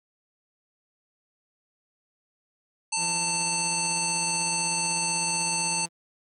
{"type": "harmonic tone", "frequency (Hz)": 891, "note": "A5", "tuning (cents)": 22, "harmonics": [1, 3, 5, 7, 9, 10], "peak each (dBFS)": [-32, -32, -32, -32, -32, -32], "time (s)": [2.92, 5.86], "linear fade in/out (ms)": 10}
{"type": "tone with tremolo", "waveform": "sawtooth", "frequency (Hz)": 168.7, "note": "E3", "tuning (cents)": 40, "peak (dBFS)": -31, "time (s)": [2.96, 5.89], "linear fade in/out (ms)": 50, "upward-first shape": "triangle", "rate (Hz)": 16, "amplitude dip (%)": 40}
{"effects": []}